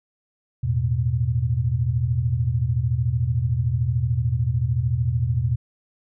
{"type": "chord", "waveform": "sine", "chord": "E suspended fourth", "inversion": "none", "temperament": "equal", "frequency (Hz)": [82.41, 110, 123.47], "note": ["E2", "A2", "B2"], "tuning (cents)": [0, 0, 0], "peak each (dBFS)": [-26, -25, -21], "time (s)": [0.63, 5.56], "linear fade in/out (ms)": 10, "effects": []}